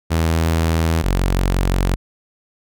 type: tone pair in turn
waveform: sawtooth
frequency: 81.7 / 45.69 Hz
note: E2 / F#1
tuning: -15 / -21 cents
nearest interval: minor seventh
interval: 1006 cents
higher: first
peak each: -11 dBFS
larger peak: neither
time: 0.1-1.03 / 1.03-1.96 s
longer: neither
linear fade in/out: 20 ms
effects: none